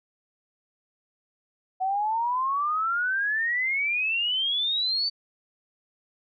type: exponential sweep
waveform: sine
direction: up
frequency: 740 to 4595 Hz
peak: -23 dBFS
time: 1.8-5.1 s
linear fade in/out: 20 ms
effects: none